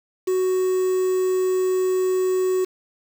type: tone with quantisation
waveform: triangle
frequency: 371.3 Hz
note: F#4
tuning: 6 cents sharp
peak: -16 dBFS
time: 0.27-2.65 s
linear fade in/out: 10 ms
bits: 6
effects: none